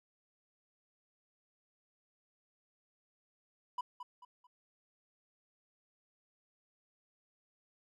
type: tone with echo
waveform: triangle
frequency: 987.8 Hz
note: B5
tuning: in tune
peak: -32 dBFS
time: 3.78-3.81 s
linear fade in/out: 5 ms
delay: 220 ms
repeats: 3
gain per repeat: -9 dB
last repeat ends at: 4.47 s
effects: none